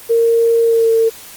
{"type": "tone with pitch glide", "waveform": "sine", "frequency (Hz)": [461.3, 452.1], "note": ["A#4", "A4"], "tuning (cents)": [-18, 47], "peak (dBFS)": -9, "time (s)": [0.09, 1.1], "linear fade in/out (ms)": 20, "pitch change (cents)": -35, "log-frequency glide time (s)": [0.64, 0.92], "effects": ["white hiss -36 dBFS RMS until 1.36 s", "Opus 24 kbps"]}